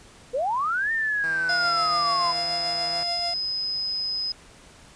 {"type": "linear two-way sweep", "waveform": "sine", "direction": "up then down", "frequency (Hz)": [466.2, 1828, 1000], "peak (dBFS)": -22, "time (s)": [0.33, 2.33], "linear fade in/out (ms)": 20, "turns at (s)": 0.92}
{"type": "tone with pitch glide", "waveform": "5% pulse", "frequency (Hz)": [163.4, 165.3], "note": ["E3", "E3"], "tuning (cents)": [-15, 5], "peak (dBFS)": -26, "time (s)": [1.24, 3.03], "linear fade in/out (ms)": 0, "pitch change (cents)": 20, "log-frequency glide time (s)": [1.89, 2.42]}
{"type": "tone", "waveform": "sine", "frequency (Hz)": 5050, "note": "D#8", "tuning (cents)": 25, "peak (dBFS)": -25, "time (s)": [1.49, 4.32], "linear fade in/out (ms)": 2}
{"type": "tone with tremolo", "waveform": "45% pulse", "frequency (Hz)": 694, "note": "F5", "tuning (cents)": -11, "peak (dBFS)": -28, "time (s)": [1.49, 3.34], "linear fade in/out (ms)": 5, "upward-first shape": "sine", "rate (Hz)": 6.9, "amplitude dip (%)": 40}
{"effects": ["pink hiss -50 dBFS RMS until 4.95 s", "resampled to 22050 Hz"]}